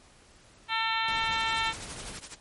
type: harmonic tone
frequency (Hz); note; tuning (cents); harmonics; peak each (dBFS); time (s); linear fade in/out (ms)
448.7; A4; +34; 2 / 3 / 4 / 5 / 6 / 7 / 8 / 9; -31 / -33 / -34 / -35 / -36 / -36 / -37 / -38; 0.68-1.74; 50
type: noise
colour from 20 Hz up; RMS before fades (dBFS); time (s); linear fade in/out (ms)
pink; -42; 1.08-2.19; 2
type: noise with tremolo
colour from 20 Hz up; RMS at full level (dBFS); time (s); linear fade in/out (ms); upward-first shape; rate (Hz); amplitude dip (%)
white; -39; 1.31-2.36; 20; triangle; 12; 95
effects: pink hiss -57 dBFS RMS until 2.4 s + MP3 48 kbps